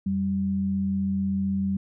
sine tone pair together, 87.35 / 194.3 Hz, F2 / G3, +1 / -15 cents, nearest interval octave + major second, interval 1384 cents, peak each -33 / -23 dBFS, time 0.06-1.77 s, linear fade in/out 5 ms, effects none

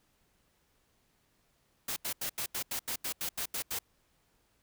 white noise bursts, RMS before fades -35 dBFS, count 12, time 1.88-3.789 s, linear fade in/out 5 ms, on 83 ms, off 83 ms, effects pink hiss -72 dBFS RMS until 4.62 s

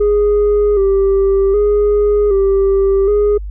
sine tone with vibrato, 402.6 Hz, G4, 46 cents sharp, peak -7 dBFS, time 0-3.38 s, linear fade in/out 10 ms, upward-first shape square, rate 0.65 Hz, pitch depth 49 cents each way, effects tanh soft clip ceiling -8 dBFS + added 50 Hz sine -22 dBFS peak until 3.5 s

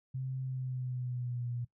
sine tone with pitch glide, 131 to 120.82 Hz, C3 to B2, +2 to -38 cents, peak -34 dBFS, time 0.14-1.65 s, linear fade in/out 10 ms, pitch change -140 cents, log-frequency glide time 0.42-1.49 s, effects noise-tail reverb RT60 0.1 s tail -18 dB re dry

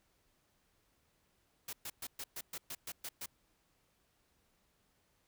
white noise bursts, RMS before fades -43 dBFS, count 10, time 1.68-3.26 s, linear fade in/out 5 ms, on 50 ms, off 120 ms, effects pink hiss -75 dBFS RMS until 5.27 s

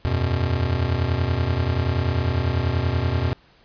square chord, E suspended second, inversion none, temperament just, 82.41 / 92.71 / 123.61 Hz, E2 / F#2 / B2, 0 / +4 / +2 cents, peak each -25 dBFS, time 0.05-3.33 s, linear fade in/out 0 ms, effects pink hiss -55 dBFS RMS until 3.64 s + resampled to 11025 Hz

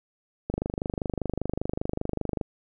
click train, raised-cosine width 2 ms, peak -14 dBFS, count 49, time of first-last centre 0.5-2.412 s, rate 25.1 Hz, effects none

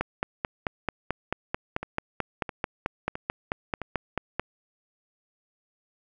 two click trains, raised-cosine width 0.5 ms, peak -11 / -18 dBFS, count 21 / 4, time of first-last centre 0.01-4.396 / 1.83-3.817 s, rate 4.56 / 1.51 Hz, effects none

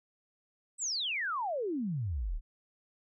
sine exponential sweep, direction down, 8350 to 30.87 Hz, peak -31 dBFS, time 0.78-2.41 s, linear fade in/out 50 ms, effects none

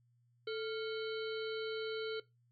harmonic tone with a mistuned harmonic, 440 Hz, A4, in tune, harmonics 1 / 3 / 5 / 7 / 9 / 10, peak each -37 / -47 / -51 / -49 / -50 / -54 dBFS, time 0.47-2.2 s, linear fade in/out 5 ms, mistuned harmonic 3, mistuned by +99 cents, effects noise-tail reverb RT60 0.2 s tail -19 dB re dry + added 120 Hz sine -69 dBFS peak until 2.51 s

